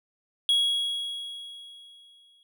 triangle tone with exponential decay, 3322 Hz, G#7, in tune, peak -17 dBFS, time 0.49-2.43 s, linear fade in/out 1 ms, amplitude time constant 420 ms, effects none

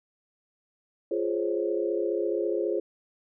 sine chord, Db major seventh, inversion first, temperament just, 346.5 / 415.8 / 519.7 / 554.4 Hz, F4 / Ab4 / C5 / Db5, -14 / +2 / -12 / 0 cents, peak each -29 / -29 / -32 / -34 dBFS, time 1.11-2.8 s, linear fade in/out 5 ms, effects none

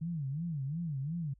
sine tone with vibrato, 151.7 Hz, D#3, 44 cents flat, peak -33 dBFS, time 0.01-1.34 s, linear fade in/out 10 ms, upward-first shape sine, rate 2.8 Hz, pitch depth 230 cents each way, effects added 50 Hz sine -61 dBFS peak until 1.39 s

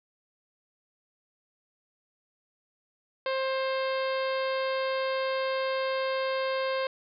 harmonic tone, 529 Hz, C5, 19 cents sharp, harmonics 1 / 2 / 3 / 4 / 5 / 6 / 7 / 8 / 9, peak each -28 / -34 / -38 / -40 / -42 / -44 / -45 / -46 / -47 dBFS, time 3.26-6.87 s, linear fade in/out 2 ms, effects none

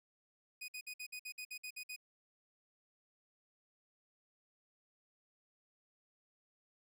sawtooth tone bursts, 2488 Hz, D#7, 1 cent flat, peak -40 dBFS, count 11, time 0.61-1.963 s, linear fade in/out 10 ms, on 73 ms, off 55 ms, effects none

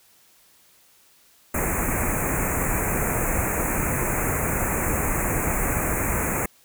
pink band-stop noise, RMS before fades -24 dBFS, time 1.54-6.46 s, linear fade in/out 5 ms, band 2500 to 6600 Hz, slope 96 dB/octave, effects white hiss -57 dBFS RMS until 6.64 s

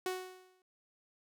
sawtooth tone with exponential decay, 370 Hz, F#4, in tune, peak -28 dBFS, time 0.06-0.62 s, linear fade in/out 2 ms, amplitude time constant 120 ms, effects none

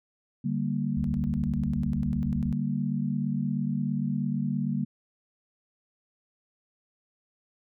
sine chord, G minor, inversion second, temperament equal, 146.83 / 196 / 233.1 Hz, D3 / G3 / Bb3, 0 / 0 / 0 cents, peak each -30 dBFS, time 0.44-4.85 s, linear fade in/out 10 ms
sine tone bursts, 71.8 Hz, D2, 39 cents flat, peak -31 dBFS, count 16, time 0.97-2.527 s, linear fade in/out 0 ms, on 72 ms, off 27 ms
effects none

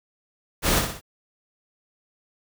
pink noise with echo, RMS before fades -21 dBFS, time 0.62-0.83 s, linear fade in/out 50 ms, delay 61 ms, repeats 3, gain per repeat -6 dB, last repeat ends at 1.013 s, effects none

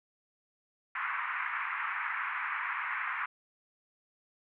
pink band-pass noise, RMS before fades -35 dBFS, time 0.95-3.26 s, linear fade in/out 5 ms, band 1000 to 2300 Hz, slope 48 dB/octave, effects none

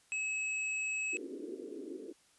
square tone, 2577 Hz, E7, 40 cents flat, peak -34 dBFS, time 0.12-1.17 s, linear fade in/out 0 ms
pink band-pass noise, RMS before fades -44 dBFS, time 1.12-2.13 s, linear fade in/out 20 ms, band 280 to 430 Hz, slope 48 dB/octave
effects white hiss -67 dBFS RMS until 2.38 s + resampled to 24000 Hz

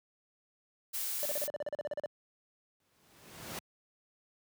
blue noise, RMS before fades -36 dBFS, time 0.93-1.48 s, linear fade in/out 20 ms
triangle tone bursts, 590 Hz, D5, 8 cents sharp, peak -31 dBFS, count 14, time 1.23-2.059 s, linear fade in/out 0 ms, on 23 ms, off 39 ms
pink noise with exponential growth, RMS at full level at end -38 dBFS, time 2.8-3.59 s, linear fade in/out 2 ms, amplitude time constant 170 ms
effects high-pass 100 Hz 12 dB/octave

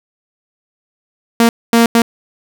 sawtooth tone bursts at uneven times, 232 Hz, A#3, 8 cents flat, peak -3 dBFS, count 3, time 1.4-1.49 / 1.73-1.86 / 1.95-2.02 s, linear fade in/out 2 ms, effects none

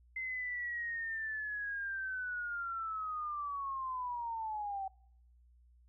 sine linear sweep, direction down, 2071 to 762 Hz, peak -36 dBFS, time 0.16-4.88 s, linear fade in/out 5 ms, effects noise-tail reverb RT60 0.7 s tail -25 dB re dry + added 60 Hz sine -61 dBFS peak until 5.88 s

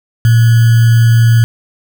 sine tone with sample-and-hold, 115.3 Hz, A#2, 19 cents flat, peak -4 dBFS, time 0.25-1.44 s, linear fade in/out 0 ms, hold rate 1575 Hz, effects none

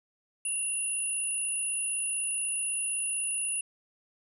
sine tone pair together, 2757 / 9928 Hz, F7 / D#9, -23 / -5 cents, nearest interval octave + minor seventh, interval 2218 cents, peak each -37 / -29 dBFS, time 0.45-3.61 s, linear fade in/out 5 ms, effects none

